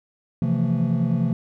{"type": "chord", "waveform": "triangle", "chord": "F major seventh", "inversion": "second", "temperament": "equal with one note detuned", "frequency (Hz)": [130.81, 164.81, 174.61, 224.5], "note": ["C3", "E3", "F3", "A3"], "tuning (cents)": [0, 0, 0, 35], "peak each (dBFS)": -22, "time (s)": [0.42, 1.33], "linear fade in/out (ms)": 2, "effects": ["tanh soft clip ceiling -9 dBFS"]}